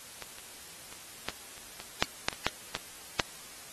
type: clicks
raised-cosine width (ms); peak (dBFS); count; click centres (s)
0.2; -21 / -29 / -26 / -13 / -30 / -22 / -6 / -7 / -21 / -8 / -13 / -6; 12; 0.223 / 0.385 / 0.926 / 1.286 / 1.579 / 1.801 / 2.025 / 2.285 / 2.328 / 2.466 / 2.751 / 3.198
effects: white hiss -48 dBFS RMS until 3.72 s + AAC 32 kbps